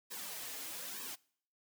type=noise with flanger; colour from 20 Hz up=white; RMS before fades=-44 dBFS; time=0.1-1.16 s; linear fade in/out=20 ms; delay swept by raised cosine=1.4 to 5.5 ms; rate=1.1 Hz; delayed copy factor=-0.85; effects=noise-tail reverb RT60 0.6 s tail -24 dB re dry + high-pass 200 Hz 12 dB/octave